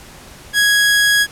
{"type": "tone", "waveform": "sawtooth", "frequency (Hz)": 1661.2, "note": "G#6", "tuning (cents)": 0, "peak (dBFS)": -7, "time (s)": [0.53, 1.27], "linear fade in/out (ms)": 50, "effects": ["pink hiss -39 dBFS RMS until 1.31 s", "low-pass 12000 Hz 12 dB/octave"]}